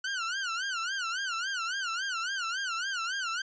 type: tone with vibrato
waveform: sawtooth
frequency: 1463 Hz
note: F#6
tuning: 20 cents flat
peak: -27 dBFS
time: 0.04-3.42 s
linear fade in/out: 5 ms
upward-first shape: sine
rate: 3.6 Hz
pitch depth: 170 cents each way
effects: resampled to 16000 Hz